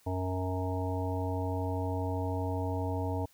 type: harmonic tone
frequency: 92.5 Hz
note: F#2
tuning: in tune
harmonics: 1 / 3 / 5 / 7 / 9 / 10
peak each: -32 / -37 / -39 / -40 / -42 / -42 dBFS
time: 0.06-3.26 s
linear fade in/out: 10 ms
effects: white hiss -64 dBFS RMS until 3.33 s